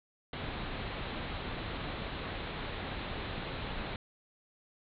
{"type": "low-pass noise", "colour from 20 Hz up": "pink", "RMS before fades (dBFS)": -39, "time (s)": [0.33, 3.96], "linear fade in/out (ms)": 2, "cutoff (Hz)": 4100, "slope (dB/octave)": 96, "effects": []}